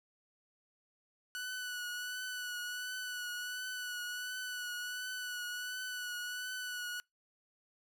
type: tone with vibrato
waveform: sawtooth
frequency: 1480 Hz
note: F#6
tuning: in tune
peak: -35 dBFS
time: 1.35-7 s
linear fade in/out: 0 ms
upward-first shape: triangle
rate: 1.4 Hz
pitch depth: 34 cents each way
effects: noise-tail reverb RT60 0.2 s tail -26 dB re dry